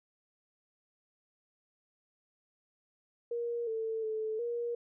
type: tone with pitch steps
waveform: sine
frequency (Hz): 472.2 / 446 / 436.7 / 473.9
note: A#4 / A4 / A4 / A#4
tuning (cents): +22 / +23 / -13 / +28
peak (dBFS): -32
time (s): 3.31-4.75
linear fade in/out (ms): 5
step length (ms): 360
effects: none